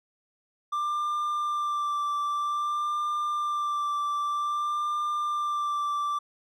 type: tone with vibrato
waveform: triangle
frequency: 1183 Hz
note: D6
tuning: 12 cents sharp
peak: -24 dBFS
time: 0.72-6.19 s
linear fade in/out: 10 ms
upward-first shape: sine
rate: 0.52 Hz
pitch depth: 19 cents each way
effects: none